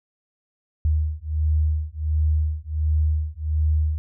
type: beating tone pair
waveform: sine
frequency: 76.4 / 77.8 Hz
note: D#2 / D#2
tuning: -31 / 0 cents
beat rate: 1.4 Hz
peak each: -22 dBFS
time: 0.85-3.98 s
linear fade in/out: 0 ms
effects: none